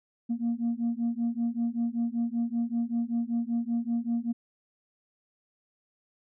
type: beating tone pair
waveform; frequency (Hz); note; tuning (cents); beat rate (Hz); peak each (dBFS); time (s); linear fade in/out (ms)
sine; 231.7 / 236.9; A#3 / A#3; -10 / +28; 5.2; -28; 0.29-4.33; 20
effects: tanh soft clip ceiling -22 dBFS